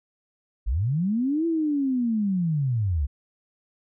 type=linear two-way sweep; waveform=sine; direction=up then down; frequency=43.35 to 337.2 to 63.8 Hz; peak=-21 dBFS; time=0.66-3.07 s; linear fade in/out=20 ms; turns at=1.46 s; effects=none